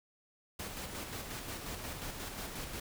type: noise with tremolo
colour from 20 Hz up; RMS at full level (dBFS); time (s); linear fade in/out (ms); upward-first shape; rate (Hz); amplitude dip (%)
pink; -41; 0.59-2.8; 5; square; 5.6; 35
effects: none

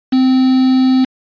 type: tone with quantisation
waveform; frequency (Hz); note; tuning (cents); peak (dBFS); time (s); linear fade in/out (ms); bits
triangle; 259.5; C4; -14; -6; 0.12-1.05; 10; 4
effects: resampled to 11025 Hz

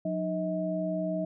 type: tone cluster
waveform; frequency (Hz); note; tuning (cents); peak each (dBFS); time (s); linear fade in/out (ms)
sine; 180.5 / 305.7 / 637; F#3 / D#4 / D#5; -43 / -30 / +41; -32 / -35 / -31; 0.05-1.25; 5
effects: none

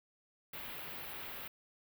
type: band-stop noise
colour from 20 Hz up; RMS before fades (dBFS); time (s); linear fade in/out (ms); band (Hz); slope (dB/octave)
white; -45; 0.53-1.48; 5; 3400 to 15000; 24
effects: none

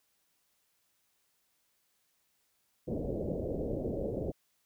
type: low-pass noise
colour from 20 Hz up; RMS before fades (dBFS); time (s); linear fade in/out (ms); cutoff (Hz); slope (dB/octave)
white; -35; 2.87-4.32; 20; 580; 48
effects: white hiss -75 dBFS RMS until 4.65 s

